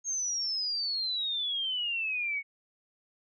sine exponential sweep, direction down, 6530 to 2204 Hz, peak -29 dBFS, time 0.04-2.43 s, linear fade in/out 50 ms, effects none

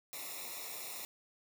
white noise with comb filter, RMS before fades -44 dBFS, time 0.13-1.05 s, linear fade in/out 0 ms, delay 0.64 ms, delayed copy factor -0.95, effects none

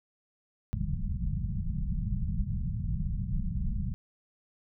pink low-pass noise, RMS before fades -31 dBFS, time 0.73-3.94 s, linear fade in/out 0 ms, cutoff 210 Hz, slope 96 dB/octave, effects none

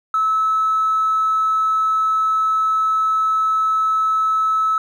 triangle tone with tanh clipping, 1300 Hz, E6, 24 cents flat, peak -14 dBFS, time 0.14-4.78 s, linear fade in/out 2 ms, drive 1 dB, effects none

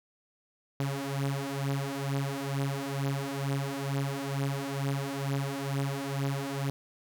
sawtooth beating tone pair, 137.3 / 139.5 Hz, C#3 / C#3, -16 / +11 cents, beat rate 2.2 Hz, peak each -29 dBFS, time 0.8-6.7 s, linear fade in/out 0 ms, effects none

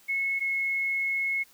sine tone pair in turn, 2188 / 2178 Hz, C#7 / C#7, -23 / -31 cents, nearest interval unison, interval 8 cents, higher first, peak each -25 dBFS, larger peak neither, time 0.08-0.4 / 0.4-1.44 s, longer second, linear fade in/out 20 ms, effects white hiss -58 dBFS RMS until 1.53 s

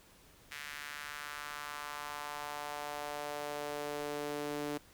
sawtooth tone with high-pass filter sweep, 146.83 Hz, D3, in tune, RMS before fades -41 dBFS, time 0.51-4.78 s, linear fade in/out 10 ms, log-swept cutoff 1900 to 330 Hz, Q 1.9, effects pink hiss -61 dBFS RMS until 4.93 s

